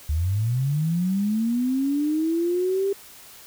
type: linear sweep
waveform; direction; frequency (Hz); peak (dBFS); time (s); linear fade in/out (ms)
sine; up; 71.3 to 399.3; -20; 0.09-2.93; 5
effects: white hiss -46 dBFS RMS until 3.46 s